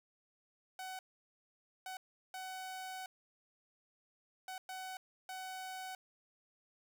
sawtooth tone bursts at uneven times, 750 Hz, F#5, 23 cents sharp, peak -39 dBFS, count 6, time 0.79-0.99 / 1.86-1.97 / 2.34-3.06 / 4.48-4.58 / 4.69-4.97 / 5.29-5.95 s, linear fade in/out 2 ms, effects none

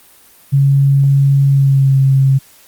sine tone with pitch glide, 138.59 to 134.96 Hz, C#3 to C#3, 0 to -46 cents, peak -7 dBFS, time 0.52-2.39 s, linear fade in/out 20 ms, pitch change -46 cents, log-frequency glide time 1.48-1.97 s, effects white hiss -45 dBFS RMS until 2.67 s + Opus 32 kbps

